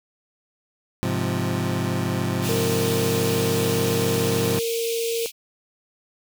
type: chord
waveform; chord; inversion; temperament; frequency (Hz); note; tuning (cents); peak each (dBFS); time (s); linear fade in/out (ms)
25% pulse; F minor; first; equal; 103.83 / 130.81 / 174.61; Ab2 / C3 / F3; 0 / 0 / 0; -23; 1.03-4.59; 0
type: high-pass noise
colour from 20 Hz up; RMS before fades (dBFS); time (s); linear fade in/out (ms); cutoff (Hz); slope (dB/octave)
pink; -31; 2.41-5.32; 50; 2300; 96
type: tone with pitch glide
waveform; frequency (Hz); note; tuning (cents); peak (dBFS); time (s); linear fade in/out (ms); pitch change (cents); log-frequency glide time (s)
sine; 458.4 to 461.1; A#4 to A#4; -29 to -19; -23; 2.49-5.26; 0; +10; 3.02-4.61
effects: none